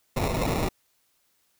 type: noise with sample-and-hold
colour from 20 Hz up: pink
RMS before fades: -26 dBFS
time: 0.16-0.69 s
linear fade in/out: 10 ms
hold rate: 1575 Hz
effects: white hiss -69 dBFS RMS until 1.59 s